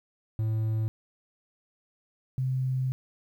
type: tone pair in turn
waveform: triangle / sine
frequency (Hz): 110 / 130.13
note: A2 / C3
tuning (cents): 0 / -9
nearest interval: minor third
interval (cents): 291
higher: second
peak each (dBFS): -23 / -25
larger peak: first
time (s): 0.39-0.88 / 2.38-2.92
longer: second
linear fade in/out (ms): 0
effects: 10-bit